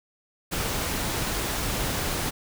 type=noise; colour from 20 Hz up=pink; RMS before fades=-28 dBFS; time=0.51-2.31 s; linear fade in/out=20 ms; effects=none